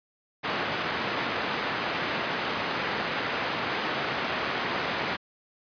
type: band-pass noise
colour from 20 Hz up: white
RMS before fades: -30 dBFS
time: 0.43-5.17 s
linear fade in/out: 20 ms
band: 130 to 2100 Hz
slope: 12 dB/octave
effects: resampled to 11025 Hz

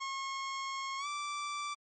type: tone with pitch glide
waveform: sawtooth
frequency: 1084 to 1168.5 Hz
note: C#6 to D6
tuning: -39 to -9 cents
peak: -32 dBFS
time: 0-1.75 s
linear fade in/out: 20 ms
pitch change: +130 cents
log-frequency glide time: 0.98-1.07 s
effects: MP3 32 kbps

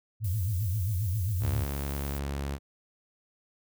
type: tone with vibrato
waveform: sine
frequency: 98 Hz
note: G2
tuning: in tune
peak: -26 dBFS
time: 0.2-1.66 s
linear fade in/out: 50 ms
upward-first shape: sine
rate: 7.5 Hz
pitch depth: 230 cents each way
type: noise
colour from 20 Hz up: violet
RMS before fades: -43 dBFS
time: 0.24-2.19 s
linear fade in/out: 5 ms
type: tone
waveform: sawtooth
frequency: 69.9 Hz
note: C#2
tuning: 15 cents sharp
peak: -27 dBFS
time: 1.4-2.59 s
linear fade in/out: 50 ms
effects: none

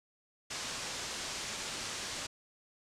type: low-pass noise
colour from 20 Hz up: white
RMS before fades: -40 dBFS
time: 0.5-2.27 s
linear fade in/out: 10 ms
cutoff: 7500 Hz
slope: 24 dB/octave
effects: low-pass 12000 Hz 12 dB/octave

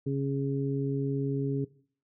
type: harmonic tone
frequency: 138 Hz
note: C#3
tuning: 7 cents flat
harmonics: 1 / 2 / 3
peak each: -29 / -32 / -34 dBFS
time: 0.06-1.65 s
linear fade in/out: 10 ms
effects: noise-tail reverb RT60 0.5 s tail -19 dB re dry

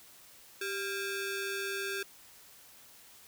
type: ring-modulated tone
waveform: sawtooth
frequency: 999 Hz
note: B5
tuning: 20 cents sharp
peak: -27 dBFS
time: 0.61-2.03 s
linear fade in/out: 5 ms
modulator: 607 Hz
effects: white hiss -56 dBFS RMS until 3.27 s

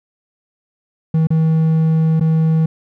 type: tone with dropouts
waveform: triangle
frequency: 160.1 Hz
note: D#3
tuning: 50 cents sharp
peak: -9 dBFS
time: 1.14-2.66 s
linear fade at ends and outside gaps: 5 ms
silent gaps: 1.271-1.304 / 2.198-2.208 s
effects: none

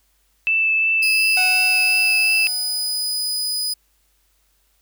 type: tone with vibrato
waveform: sine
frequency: 2638 Hz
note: E7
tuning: 1 cent sharp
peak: -15 dBFS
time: 0.47-2.47 s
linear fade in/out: 0 ms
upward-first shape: triangle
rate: 2.8 Hz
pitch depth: 11 cents each way
type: tone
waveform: sawtooth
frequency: 4978 Hz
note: D#8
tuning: in tune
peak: -18 dBFS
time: 1.02-3.74 s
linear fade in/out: 10 ms
type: tone with exponential decay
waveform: sawtooth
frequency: 740 Hz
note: F#5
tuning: in tune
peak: -19 dBFS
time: 1.37-3.49 s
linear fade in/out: 2 ms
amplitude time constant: 460 ms
effects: added 50 Hz sine -64 dBFS peak until 4.81 s + white hiss -64 dBFS RMS until 4.81 s

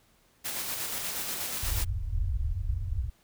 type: noise with tremolo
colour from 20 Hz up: white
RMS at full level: -33 dBFS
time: 0.44-1.85 s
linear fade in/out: 20 ms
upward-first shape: square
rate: 8.3 Hz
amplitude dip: 25%
type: low-pass noise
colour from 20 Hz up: white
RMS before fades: -30 dBFS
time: 1.62-3.1 s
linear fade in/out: 10 ms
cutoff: 100 Hz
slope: 48 dB/octave
effects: pink hiss -65 dBFS RMS until 3.23 s

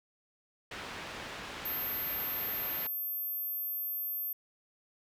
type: low-pass noise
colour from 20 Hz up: white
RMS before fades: -43 dBFS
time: 0.71-2.87 s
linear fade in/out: 5 ms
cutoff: 2600 Hz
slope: 12 dB/octave
type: tone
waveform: sine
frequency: 13390 Hz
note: G#9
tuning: 13 cents sharp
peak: -33 dBFS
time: 1.65-4.33 s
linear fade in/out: 5 ms
effects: none

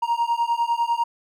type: beating tone pair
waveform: triangle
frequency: 932.3 / 942.3 Hz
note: A#5 / A#5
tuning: 0 / +18 cents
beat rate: 10 Hz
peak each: -21 dBFS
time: 0.02-1.04 s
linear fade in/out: 10 ms
effects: none

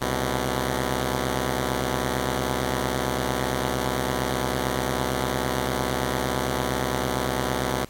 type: tone pair together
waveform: 5% pulse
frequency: 66.75 / 124.7 Hz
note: C2 / B2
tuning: +35 / +17 cents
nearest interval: major seventh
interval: 1082 cents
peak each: -15 dBFS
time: 0.01-7.85 s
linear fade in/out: 5 ms
effects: pink hiss -50 dBFS RMS until 7.89 s + AAC 64 kbps

